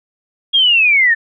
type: linear sweep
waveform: sine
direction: down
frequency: 3299 to 1760 Hz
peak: -8 dBFS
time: 0.53-1.15 s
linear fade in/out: 20 ms
effects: none